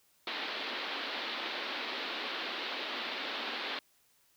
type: band-pass noise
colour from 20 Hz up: white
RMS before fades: -38 dBFS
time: 0.27-3.79 s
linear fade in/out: 2 ms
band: 230 to 4200 Hz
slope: 48 dB/octave
effects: white hiss -69 dBFS RMS until 4.36 s